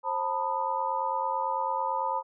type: tone cluster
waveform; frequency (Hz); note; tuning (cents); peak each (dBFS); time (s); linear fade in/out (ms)
sine; 532 / 895 / 984 / 1233; C5 / A5 / B5 / D#6; +29 / +29 / -7 / -16; -35 / -30 / -30 / -38; 0.03-2.23; 50
effects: none